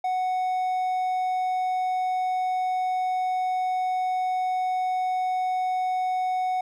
triangle tone, 740 Hz, F#5, in tune, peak -21 dBFS, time 0.04-6.61 s, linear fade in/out 5 ms, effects none

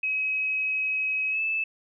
sine tone with pitch glide, 2548 to 2623 Hz, D#7 to E7, +41 to -9 cents, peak -24 dBFS, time 0.03-1.64 s, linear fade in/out 5 ms, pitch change +50 cents, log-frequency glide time 1.3-1.41 s, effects none

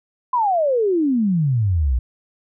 sine exponential sweep, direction down, 1033 to 57.4 Hz, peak -15 dBFS, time 0.33-1.99 s, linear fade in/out 5 ms, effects none

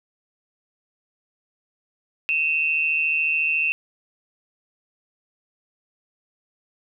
sine tone pair together, 2546 / 2700 Hz, D#7 / E7, +39 / +41 cents, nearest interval minor second, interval 102 cents, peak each -23 / -21 dBFS, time 2.29-3.72 s, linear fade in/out 0 ms, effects none

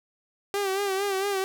sawtooth tone with vibrato, 393 Hz, G4, 4 cents sharp, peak -21 dBFS, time 0.54-1.44 s, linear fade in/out 0 ms, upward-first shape sine, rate 4.4 Hz, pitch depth 63 cents each way, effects none

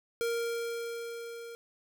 square tone with level ramp, 466.2 Hz, A#4, in tune, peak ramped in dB -29 to -43 dBFS, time 0.21-1.55 s, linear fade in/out 0 ms, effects none

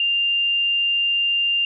sine tone, 2794 Hz, F7, in tune, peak -17 dBFS, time 0-1.65 s, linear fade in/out 2 ms, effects none

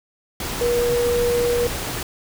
sine tone in noise, 480.1 Hz, B4, 49 cents flat, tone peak -17 dBFS, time 0.61-1.67 s, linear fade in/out 2 ms, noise pink, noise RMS -27 dBFS, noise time 0.4-2.03 s, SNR +7 dB, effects none

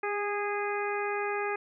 harmonic tone with a mistuned harmonic, 411.8 Hz, G#4, 15 cents flat, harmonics 1 / 2 / 3 / 4 / 5 / 6, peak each -32 / -35 / -37 / -38 / -39 / -40 dBFS, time 0.03-1.56 s, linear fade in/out 5 ms, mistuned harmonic 1, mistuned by -19 cents, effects none

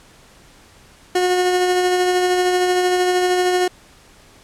30% pulse tone with tremolo, 362.4 Hz, F#4, 36 cents flat, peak -11 dBFS, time 1.15-3.68 s, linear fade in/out 5 ms, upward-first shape sine, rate 13 Hz, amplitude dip 30%, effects pink hiss -48 dBFS RMS until 4.43 s + low-pass 10000 Hz 12 dB/octave

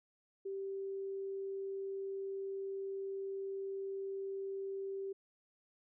sine tone, 390 Hz, G4, 9 cents flat, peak -38 dBFS, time 0.45-5.13 s, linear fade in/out 10 ms, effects none

